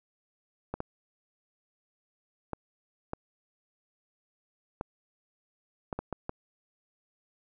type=clicks; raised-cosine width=1 ms; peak=-19 dBFS; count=9; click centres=0.74 / 0.804 / 2.533 / 3.134 / 4.811 / 5.928 / 5.99 / 6.127 / 6.294 s; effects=none